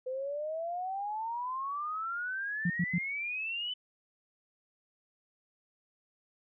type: exponential sweep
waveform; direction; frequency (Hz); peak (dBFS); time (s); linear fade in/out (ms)
sine; up; 505 to 3030; -33; 0.06-3.74; 10
type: tone bursts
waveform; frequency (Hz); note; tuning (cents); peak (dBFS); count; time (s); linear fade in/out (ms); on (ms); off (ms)
sine; 174.61; F3; 0; -26; 3; 2.65-2.984; 5; 50; 92
effects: none